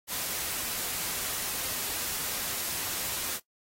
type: noise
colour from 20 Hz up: white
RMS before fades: -33 dBFS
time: 0.07-3.4 s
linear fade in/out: 50 ms
effects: noise-tail reverb RT60 0.1 s tail -17 dB re dry + AAC 48 kbps